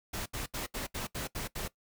pink noise bursts, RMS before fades -37 dBFS, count 8, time 0.13-1.681 s, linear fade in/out 10 ms, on 130 ms, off 73 ms, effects noise-tail reverb RT60 0.1 s tail -18 dB re dry

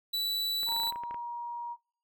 45% pulse tone, 3951 Hz, B7, in tune, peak -29 dBFS, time 0.13-0.91 s, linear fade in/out 10 ms
clicks, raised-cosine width 0.5 ms, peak -30 dBFS, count 12, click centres 0.632 / 0.688 / 0.722 / 0.764 / 0.8 / 0.834 / 0.872 / 0.924 / 0.959 / 1.036 / 1.11 / 1.144 s
sine tone with pitch glide, 932.3 to 949.7 Hz, A#5 to A#5, 0 to +32 cents, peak -34 dBFS, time 0.66-1.77 s, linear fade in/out 50 ms, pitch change +32 cents, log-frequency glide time 0.86-0.92 s
effects noise-tail reverb RT60 0.4 s tail -21 dB re dry

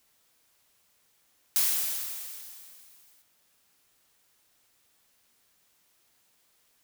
blue noise with exponential decay, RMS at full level -23 dBFS, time 1.56-3.22 s, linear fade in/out 0 ms, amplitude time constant 360 ms, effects white hiss -68 dBFS RMS until 6.83 s

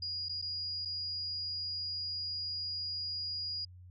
sine tone with dropouts, 4873 Hz, D#8, 37 cents flat, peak -35 dBFS, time 0.02-3.65 s, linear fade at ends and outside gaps 5 ms, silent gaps 0.286-0.293 / 0.416-0.423 / 0.851-0.855 s, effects added 90 Hz sine -50 dBFS peak until 3.9 s

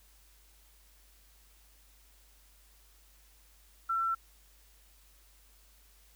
sine tone, 1346 Hz, E6, 36 cents sharp, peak -28 dBFS, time 3.89-4.15 s, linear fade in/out 10 ms, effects added 50 Hz sine -61 dBFS peak until 6.15 s + white hiss -64 dBFS RMS until 6.15 s

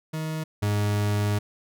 40% pulse tone pair in turn, 157.4 / 103.55 Hz, D#3 / G#2, +20 / -5 cents, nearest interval perfect fifth, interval 725 cents, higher first, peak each -27 / -21 dBFS, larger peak second, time 0.13-0.44 / 0.62-1.39 s, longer second, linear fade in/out 10 ms, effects none

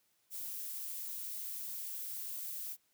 violet noise, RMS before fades -42 dBFS, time 0.3-2.77 s, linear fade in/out 50 ms, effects white hiss -75 dBFS RMS until 2.93 s + high-pass 60 Hz 12 dB/octave

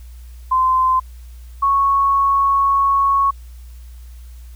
sine tone pair in turn, 1035 / 1105.7 Hz, C6 / C#6, -19 / -5 cents, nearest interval minor second, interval 114 cents, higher second, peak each -12 dBFS, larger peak neither, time 0.51-1 / 1.62-3.31 s, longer second, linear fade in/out 10 ms, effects added 60 Hz sine -34 dBFS peak until 4.55 s + white hiss -53 dBFS RMS until 4.55 s

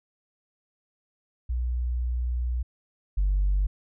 sine tone pair in turn, 61 / 48.42 Hz, B1 / G1, -21 / -21 cents, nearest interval major third, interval 400 cents, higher first, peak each -24 / -19 dBFS, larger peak second, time 1.49-2.63 / 3.17-3.67 s, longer first, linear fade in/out 10 ms, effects tanh soft clip ceiling -17 dBFS

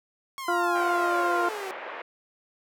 sawtooth exponential sweep, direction down, 1105 to 368.8 Hz, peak -30 dBFS, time 0.38-1.71 s, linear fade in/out 0 ms
harmonic tone, 349.2 Hz, F4, in tune, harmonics 1 / 2 / 3 / 4, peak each -28 / -28 / -28 / -28 dBFS, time 0.48-1.49 s, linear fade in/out 5 ms
pink band-pass noise, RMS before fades -38 dBFS, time 0.75-2.02 s, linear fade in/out 5 ms, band 450 to 2400 Hz, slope 24 dB/octave
effects none

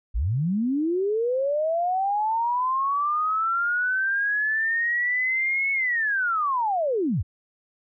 sine linear two-way sweep, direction up then down, 43.5 to 2210 to 60.7 Hz, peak -21 dBFS, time 0.14-7.23 s, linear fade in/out 20 ms, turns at 5.72 s, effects none

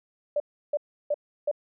sine tone bursts, 587.3 Hz, D5, in tune, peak -22 dBFS, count 4, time 0.36-1.514 s, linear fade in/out 5 ms, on 41 ms, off 330 ms, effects none

